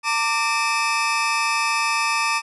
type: tone cluster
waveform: 30% pulse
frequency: 909 / 1176 / 2580 Hz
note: A#5 / D6 / E7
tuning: -44 / +2 / -38 cents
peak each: -22 / -20 / -21 dBFS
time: 0.03-2.42 s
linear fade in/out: 50 ms
effects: resampled to 24000 Hz